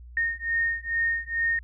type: beating tone pair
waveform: sine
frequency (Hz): 1841 / 1843.3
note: A#6 / A#6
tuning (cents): -22 / -20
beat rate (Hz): 2.3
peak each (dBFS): -27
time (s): 0.17-1.59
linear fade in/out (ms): 2
effects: added 60 Hz sine -42 dBFS peak until 1.63 s